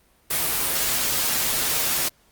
white noise with comb filter, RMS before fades -23 dBFS, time 0.3-2.09 s, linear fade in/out 10 ms, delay 10 ms, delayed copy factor -0.5, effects pink hiss -60 dBFS RMS until 2.31 s + Opus 32 kbps

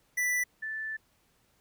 square / sine tone pair in turn, 1977 / 1757.2 Hz, B6 / A6, +1 / -3 cents, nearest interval major second, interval 204 cents, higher first, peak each -27 / -33 dBFS, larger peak first, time 0.17-0.44 / 0.62-0.97 s, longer second, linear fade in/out 10 ms, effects pink hiss -69 dBFS RMS until 1.6 s

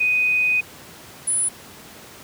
sine tone pair in turn, 2495 / 10015 Hz, D#7 / D#9, +4 / +10 cents, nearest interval 2 octaves, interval 2406 cents, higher second, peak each -16 / -18 dBFS, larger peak first, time 0-0.61 / 1.27-1.49 s, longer first, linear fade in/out 10 ms, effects pink hiss -42 dBFS RMS until 2.23 s + high-pass 100 Hz 12 dB/octave

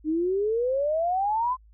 sine exponential sweep, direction up, 300.6 to 1046.5 Hz, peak -22 dBFS, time 0.04-1.57 s, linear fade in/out 50 ms, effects added 53 Hz sine -51 dBFS peak until 1.73 s

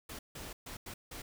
pink noise bursts at uneven times, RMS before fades -45 dBFS, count 5, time 0.09-0.19 / 0.35-0.53 / 0.66-0.77 / 0.86-0.94 / 1.11-1.22 s, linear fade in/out 5 ms, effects none

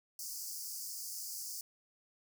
pink high-pass noise, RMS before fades -43 dBFS, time 0.19-1.61 s, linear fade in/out 2 ms, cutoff 4700 Hz, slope 96 dB/octave, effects none

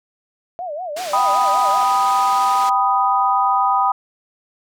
sine tone with vibrato, 659.3 Hz, E5, in tune, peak -24 dBFS, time 0.59-1.83 s, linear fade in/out 0 ms, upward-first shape sine, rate 5.2 Hz, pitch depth 220 cents each way
white band-pass noise, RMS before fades -32 dBFS, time 0.96-2.7 s, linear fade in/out 10 ms, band 210 to 6300 Hz, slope 12 dB/octave
sine chord, G augmented, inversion none, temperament equal, 784 / 987.8 / 1244.5 Hz, G5 / B5 / D#6, 0 / 0 / 0 cents, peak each -18 dBFS, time 1.13-3.92 s, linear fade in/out 5 ms
effects none

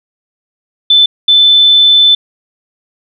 sine tone bursts at uneven times, 3520 Hz, A7, in tune, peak -3 dBFS, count 2, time 0.9-1.06 / 1.28-2.15 s, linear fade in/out 5 ms, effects none

